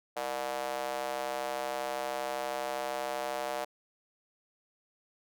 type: tone with high-pass filter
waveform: square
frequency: 66.3 Hz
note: C2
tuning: 23 cents sharp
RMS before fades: -35 dBFS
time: 0.16-3.65 s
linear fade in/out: 10 ms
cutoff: 640 Hz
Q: 2.9
effects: none